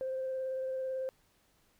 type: tone with vibrato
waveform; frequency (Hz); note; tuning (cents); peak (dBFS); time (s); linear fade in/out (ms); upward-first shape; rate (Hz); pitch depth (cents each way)
sine; 523.3; C5; 0; -32; 0.01-1.09; 0; sine; 18; 12
effects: tanh soft clip ceiling -29 dBFS + pink hiss -70 dBFS RMS until 1.79 s